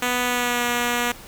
5% pulse tone with pitch glide, 246.9 to 241.4 Hz, B3 to B3, 0 to -39 cents, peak -9 dBFS, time 0.02-1.12 s, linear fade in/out 5 ms, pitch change -39 cents, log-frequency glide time 0.22-0.64 s, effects pink hiss -42 dBFS RMS until 1.27 s

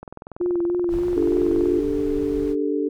click train, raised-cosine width 1 ms, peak -22 dBFS, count 35, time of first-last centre 0.03-1.657 s, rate 20.9 Hz
sine tone with vibrato, 349.2 Hz, F4, in tune, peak -19 dBFS, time 0.4-1.8 s, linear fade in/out 10 ms, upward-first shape sine, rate 3.3 Hz, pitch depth 29 cents each way
brown noise, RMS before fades -34 dBFS, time 0.88-2.56 s, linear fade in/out 50 ms
sine chord, D suspended fourth, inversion none, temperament equal, 293.7 / 392 / 440 Hz, D4 / G4 / A4, 0 / 0 / 0 cents, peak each -23 / -26 / -25 dBFS, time 1.16-2.89 s, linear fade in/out 10 ms
effects none

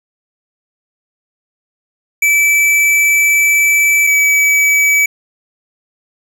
square tone pair in turn, 2312 / 2288 Hz, D7 / D7, -28 / -46 cents, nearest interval unison, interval 18 cents, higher first, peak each -9 dBFS, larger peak neither, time 2.22-4.07 / 4.07-5.06 s, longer first, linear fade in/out 5 ms, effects none

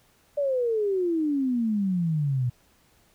sine exponential sweep, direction down, 587.3 to 120 Hz, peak -22 dBFS, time 0.37-2.5 s, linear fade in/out 10 ms, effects pink hiss -62 dBFS RMS until 3.14 s

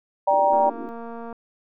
sine chord, G minor, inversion second, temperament equal with one note detuned, 587.3 / 784 / 938.8 Hz, D5 / G5 / Bb5, 0 / 0 / +12 cents, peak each -20 dBFS, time 0.27-0.7 s, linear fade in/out 10 ms
pink band-pass noise, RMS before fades -37 dBFS, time 0.31-0.89 s, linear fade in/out 0 ms, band 270 to 370 Hz, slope 48 dB/octave
click train, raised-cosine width 1 ms, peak -24 dBFS, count 186, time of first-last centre 0.53-1.327 s, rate 232 Hz
effects none

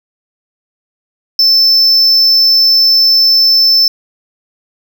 triangle tone, 5290 Hz, E8, 5 cents sharp, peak -4 dBFS, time 1.39-3.88 s, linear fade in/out 2 ms, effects none

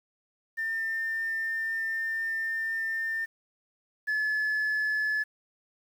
sine tone pair in turn, 1801 / 1719.8 Hz, A6 / A6, +40 / -40 cents, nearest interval minor second, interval 80 cents, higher first, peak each -27 / -23 dBFS, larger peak second, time 0.57-3.26 / 4.07-5.24 s, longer first, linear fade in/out 20 ms, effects tanh soft clip ceiling -24 dBFS + 9-bit

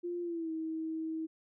sine tone with pitch glide, 349.2 to 320.2 Hz, F4 to D#4, 0 to +50 cents, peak -34 dBFS, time 0.03-1.27 s, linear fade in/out 20 ms, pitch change -150 cents, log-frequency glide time 0.22-0.51 s, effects none

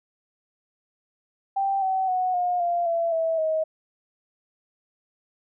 sine tone with pitch steps, 784 / 760.4 / 737.4 / 715.2 / 693.6 / 672.7 / 652.4 / 632.8 Hz, G5 / F#5 / F#5 / F5 / F5 / E5 / E5 / D#5, 0 / +47 / -6 / +41 / -12 / +35 / -18 / +29 cents, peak -21 dBFS, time 1.56-3.64 s, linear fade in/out 10 ms, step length 260 ms, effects none

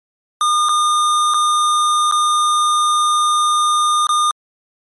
square tone with dropouts, 1215 Hz, D#6, 42 cents flat, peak -13 dBFS, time 0.41-4.31 s, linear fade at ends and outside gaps 1 ms, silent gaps 0.687-0.692 / 1.338-1.343 / 2.113-2.122 / 4.069-4.091 s, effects MP3 48 kbps

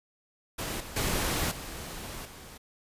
pink noise with level steps, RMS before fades -34 / -42 / -29 / -40 / -47 dBFS, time 0.58-2.58 s, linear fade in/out 10 ms, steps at 0.8 / 0.96 / 1.51 / 2.25 s, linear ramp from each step 5 ms, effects resampled to 32000 Hz

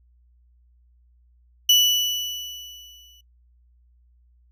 35% pulse tone with exponential decay, 2960 Hz, F#7, in tune, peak -10 dBFS, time 1.69-3.21 s, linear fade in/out 5 ms, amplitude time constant 330 ms, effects noise-tail reverb RT60 0.1 s tail -23 dB re dry + added 60 Hz sine -55 dBFS peak until 4.51 s

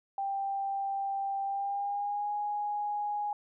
sine tone with pitch glide, 788 to 828.6 Hz, G5 to G#5, +9 to -4 cents, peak -30 dBFS, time 0.18-3.33 s, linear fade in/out 2 ms, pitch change +87 cents, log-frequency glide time 1.44-2.32 s, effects none

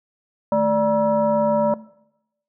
sine tone with frequency modulation, 587 Hz, D5, 1 cent flat, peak -15 dBFS, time 0.52-1.74 s, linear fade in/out 2 ms, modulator 369 Hz, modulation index 0.96, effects noise-tail reverb RT60 0.8 s tail -19 dB re dry

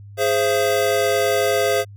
square chord, Ab augmented, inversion none, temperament equal with one note detuned, 415.3 / 523.3 / 675.4 Hz, Ab4 / C5 / E5, 0 / 0 / +42 cents, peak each -22 / -21 / -22 dBFS, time 0.17-1.85 s, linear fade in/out 50 ms, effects added 101 Hz sine -37 dBFS peak until 1.96 s

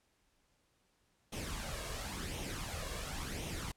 pink noise with flanger, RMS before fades -41 dBFS, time 1.32-3.72 s, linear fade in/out 10 ms, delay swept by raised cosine 0.32 to 1.82 ms, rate 0.94 Hz, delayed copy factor +0.55, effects pink hiss -75 dBFS RMS until 3.76 s + low-pass 11000 Hz 12 dB/octave

